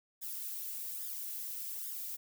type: noise with flanger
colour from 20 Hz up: violet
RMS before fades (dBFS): -41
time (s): 0.21-2.17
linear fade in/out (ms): 20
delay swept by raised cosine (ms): 0.57 to 3.57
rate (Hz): 1.2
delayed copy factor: +0.75
effects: none